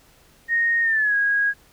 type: tone with pitch glide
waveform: sine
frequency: 1858 to 1645.8 Hz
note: A#6 to G#6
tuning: -6 to -16 cents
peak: -17 dBFS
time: 0.48-1.54 s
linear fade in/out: 50 ms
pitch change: -210 cents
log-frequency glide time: 0.82-1.15 s
effects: pink hiss -55 dBFS RMS until 1.72 s